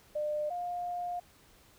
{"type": "tone pair in turn", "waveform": "sine", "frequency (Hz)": [600, 707.7], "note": ["D5", "F5"], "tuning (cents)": [37, 23], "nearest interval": "minor third", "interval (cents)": 286, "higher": "second", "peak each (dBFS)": [-30, -33], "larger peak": "first", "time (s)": [[0.15, 0.5], [0.5, 1.2]], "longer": "second", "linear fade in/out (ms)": 10, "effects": ["pink hiss -61 dBFS RMS until 1.78 s"]}